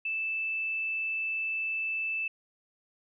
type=tone; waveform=sine; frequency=2637 Hz; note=E7; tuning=in tune; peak=-29 dBFS; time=0.05-2.28 s; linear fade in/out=5 ms; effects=none